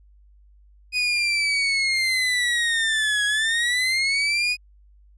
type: linear two-way sweep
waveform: 30% pulse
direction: down then up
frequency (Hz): 2494 to 1658 to 2494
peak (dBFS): -17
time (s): 0.92-4.57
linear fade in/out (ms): 50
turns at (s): 3.25
effects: added 50 Hz sine -50 dBFS peak until 5.17 s + resampled to 22050 Hz